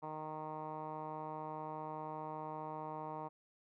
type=tone with low-pass filter; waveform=10% pulse; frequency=155.1 Hz; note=D#3; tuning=5 cents flat; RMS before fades=-44 dBFS; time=0.02-3.29 s; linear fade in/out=20 ms; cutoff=1000 Hz; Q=3.8; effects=none